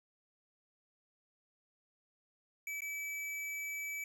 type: tone with dropouts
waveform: square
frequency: 2300 Hz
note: D7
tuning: 37 cents flat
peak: -39 dBFS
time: 2.67-4.04 s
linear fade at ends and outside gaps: 2 ms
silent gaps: 2.806-2.819 s
effects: none